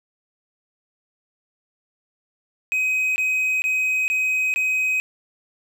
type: tone bursts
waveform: triangle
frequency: 2523 Hz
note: D#7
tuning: 23 cents sharp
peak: -17 dBFS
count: 5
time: 2.72-5 s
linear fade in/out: 0 ms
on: 440 ms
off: 20 ms
effects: none